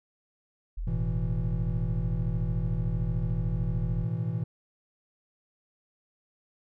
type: tone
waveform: sine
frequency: 41.86 Hz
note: E1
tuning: 27 cents sharp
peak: -30 dBFS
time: 0.77-4.05 s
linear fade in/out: 10 ms
type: chord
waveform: triangle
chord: A suspended second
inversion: none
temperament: equal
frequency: 110 / 123.47 / 164.81 Hz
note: A2 / B2 / E3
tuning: 0 / 0 / 0 cents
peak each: -30 dBFS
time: 0.87-4.44 s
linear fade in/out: 5 ms
effects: none